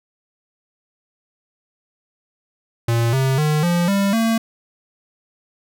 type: tone with pitch steps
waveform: square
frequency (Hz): 116.54 / 133.1 / 152.01 / 173.61 / 198.27 / 226.4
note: A#2 / C3 / D#3 / F3 / G3 / A3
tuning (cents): 0 / +30 / -40 / -10 / +20 / +50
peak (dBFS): -16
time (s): 2.88-4.38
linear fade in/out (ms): 5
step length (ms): 250
effects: none